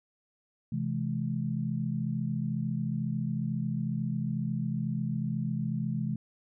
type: chord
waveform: sine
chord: C augmented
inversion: none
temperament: equal with one note detuned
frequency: 130.81 / 164.81 / 213 Hz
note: C3 / E3 / G#3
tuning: 0 / 0 / +44 cents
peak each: -33 dBFS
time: 0.72-6.16 s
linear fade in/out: 5 ms
effects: none